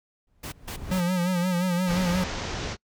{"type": "noise with exponential growth", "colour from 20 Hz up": "brown", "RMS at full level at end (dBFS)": -29, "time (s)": [0.27, 0.92], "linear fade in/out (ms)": 2, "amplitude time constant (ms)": 140}
{"type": "noise bursts", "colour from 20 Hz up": "pink", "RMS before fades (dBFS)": -36, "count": 3, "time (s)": [0.43, 1.009], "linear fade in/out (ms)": 10, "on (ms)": 93, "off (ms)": 150}
{"type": "tone with vibrato", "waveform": "square", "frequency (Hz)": 179.5, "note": "F3", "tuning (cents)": 48, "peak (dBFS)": -23, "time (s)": [0.91, 2.24], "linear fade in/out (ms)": 5, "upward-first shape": "sine", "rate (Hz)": 5.7, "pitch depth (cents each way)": 66}
{"type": "low-pass noise", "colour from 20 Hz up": "pink", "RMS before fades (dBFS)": -32, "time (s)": [1.86, 2.77], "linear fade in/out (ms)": 50, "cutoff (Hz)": 6700, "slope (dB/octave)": 48}
{"effects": ["noise-tail reverb RT60 0.1 s tail -26 dB re dry"]}